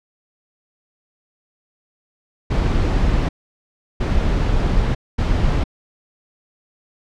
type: noise bursts at uneven times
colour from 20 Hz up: brown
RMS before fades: -17 dBFS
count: 3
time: 2.5-3.29 / 4-4.95 / 5.18-5.64 s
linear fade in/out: 10 ms
effects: low-pass 5000 Hz 12 dB/octave